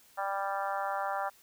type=harmonic tone with a mistuned harmonic; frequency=196.9 Hz; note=G3; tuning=8 cents sharp; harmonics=3 / 4 / 5 / 6 / 7 / 8 / 9; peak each=-38 / -34 / -39 / -39 / -39 / -45 / -46 dBFS; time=0.17-1.3 s; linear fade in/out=20 ms; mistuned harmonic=9; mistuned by=-16 cents; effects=white hiss -61 dBFS RMS until 1.42 s